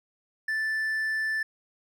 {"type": "tone", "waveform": "triangle", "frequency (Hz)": 1760, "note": "A6", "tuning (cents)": 0, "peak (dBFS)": -24, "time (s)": [0.48, 1.43], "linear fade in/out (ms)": 5, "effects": []}